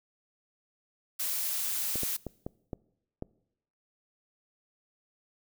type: noise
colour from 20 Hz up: blue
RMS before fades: -32 dBFS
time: 1.19-2.17 s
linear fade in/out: 10 ms
type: clicks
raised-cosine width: 2 ms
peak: -22 dBFS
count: 6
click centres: 1.957 / 2.033 / 2.267 / 2.465 / 2.732 / 3.224 s
effects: noise-tail reverb RT60 0.8 s tail -23 dB re dry

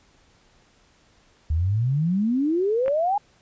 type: exponential sweep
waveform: sine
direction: up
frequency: 73.9 to 842 Hz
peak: -19 dBFS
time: 1.5-3.18 s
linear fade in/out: 5 ms
type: clicks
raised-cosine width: 0.5 ms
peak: -26 / -17 dBFS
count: 2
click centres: 2.861 / 2.881 s
effects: pink hiss -59 dBFS RMS until 3.41 s + resampled to 16000 Hz

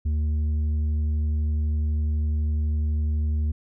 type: tone with tanh clipping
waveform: sine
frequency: 76 Hz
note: D#2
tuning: 40 cents flat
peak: -22 dBFS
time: 0.05-3.52 s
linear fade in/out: 10 ms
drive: 5 dB
effects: none

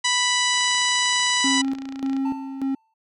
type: harmonic tone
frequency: 987.8 Hz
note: B5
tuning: in tune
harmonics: 1 / 2 / 3 / 4 / 5 / 6 / 7 / 8 / 9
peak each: -26 / -24 / -25 / -26 / -30 / -29 / -32 / -31 / -35 dBFS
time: 0.04-1.62 s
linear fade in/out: 10 ms
type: click train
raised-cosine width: 0.2 ms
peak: -22 dBFS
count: 48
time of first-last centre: 0.54-2.166 s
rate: 28.9 Hz
type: tone with tremolo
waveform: triangle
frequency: 269.7 Hz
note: C#4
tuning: 47 cents flat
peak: -19 dBFS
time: 1.44-2.75 s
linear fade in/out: 5 ms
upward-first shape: square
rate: 1.7 Hz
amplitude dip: 65%
type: tone with exponential decay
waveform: triangle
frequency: 888 Hz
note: A5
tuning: 16 cents sharp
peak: -27 dBFS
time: 2.25-2.94 s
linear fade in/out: 5 ms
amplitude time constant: 150 ms
effects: none

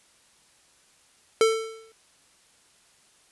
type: tone with exponential decay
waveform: square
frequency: 445.7 Hz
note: A4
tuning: 22 cents sharp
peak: -15 dBFS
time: 1.41-1.92 s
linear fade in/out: 1 ms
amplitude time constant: 110 ms
effects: white hiss -60 dBFS RMS until 3.31 s + resampled to 24000 Hz

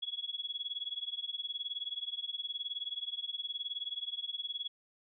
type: tone with tremolo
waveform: sine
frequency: 3360 Hz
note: G#7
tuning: 19 cents sharp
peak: -32 dBFS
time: 0.02-4.68 s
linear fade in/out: 10 ms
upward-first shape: triangle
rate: 19 Hz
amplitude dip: 100%
effects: none

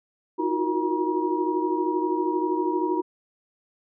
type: tone cluster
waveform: sine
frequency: 317.3 / 355.1 / 367.7 / 467.6 / 954 Hz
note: D#4 / F4 / F#4 / A#4 / A#5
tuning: +34 / +29 / -11 / +5 / +40 cents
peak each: -27 / -29 / -27 / -36 / -28 dBFS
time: 0.38-3.02 s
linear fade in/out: 20 ms
effects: none

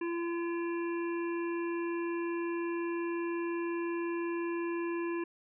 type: harmonic tone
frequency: 340.7 Hz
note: F4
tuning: 43 cents flat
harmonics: 1 / 3 / 5 / 7 / 8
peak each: -32 / -42 / -46 / -49 / -50 dBFS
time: 0.01-5.24 s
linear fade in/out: 5 ms
effects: none

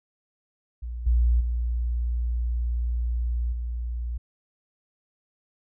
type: tone with level steps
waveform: sine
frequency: 59.3 Hz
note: A#1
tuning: 30 cents sharp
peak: -30 / -17 / -23 / -27 dBFS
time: 0.82-4.18 s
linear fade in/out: 10 ms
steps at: 1.06 / 1.4 / 3.52 s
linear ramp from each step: 10 ms
effects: none

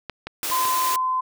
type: clicks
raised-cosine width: 0.3 ms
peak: -15 dBFS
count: 5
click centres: 0.097 / 0.27 / 0.431 / 0.501 / 0.653 s
type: high-pass noise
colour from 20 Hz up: white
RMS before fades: -27 dBFS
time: 0.43-0.96 s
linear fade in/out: 2 ms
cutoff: 260 Hz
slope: 48 dB/octave
type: tone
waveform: sine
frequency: 1027 Hz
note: C6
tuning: 33 cents flat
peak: -20 dBFS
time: 0.51-1.21 s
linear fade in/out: 10 ms
effects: none

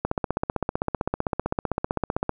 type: click train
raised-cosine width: 1 ms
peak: -9 dBFS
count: 36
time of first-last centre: 0.05-2.294 s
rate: 15.6 Hz
effects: none

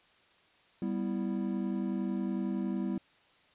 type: chord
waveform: triangle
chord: E minor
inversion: first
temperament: equal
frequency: 196 / 246.9 / 329.6 Hz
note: G3 / B3 / E4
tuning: 0 / 0 / 0 cents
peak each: -31 / -34 / -35 dBFS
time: 0.82-2.98 s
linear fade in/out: 2 ms
effects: white hiss -64 dBFS RMS until 3.54 s + resampled to 8000 Hz

